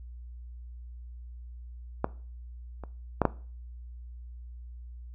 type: clicks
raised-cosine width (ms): 1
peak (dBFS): -11 / -26 / -8 / -7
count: 4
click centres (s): 2.044 / 2.837 / 3.217 / 3.253
effects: noise-tail reverb RT60 0.4 s tail -19 dB re dry + added 60 Hz sine -41 dBFS peak until 5.14 s